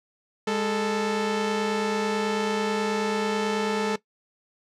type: tone pair together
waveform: sawtooth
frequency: 205.4 / 440 Hz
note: G#3 / A4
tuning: -19 / 0 cents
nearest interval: octave + minor second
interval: 1319 cents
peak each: -24 / -21 dBFS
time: 0.47-3.96 s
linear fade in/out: 5 ms
effects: noise-tail reverb RT60 0.1 s tail -18 dB re dry + low-pass 6000 Hz 12 dB/octave